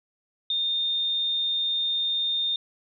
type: tone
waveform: sine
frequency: 3641 Hz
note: A#7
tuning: 41 cents flat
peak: -23 dBFS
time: 0.5-2.56 s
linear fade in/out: 2 ms
effects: none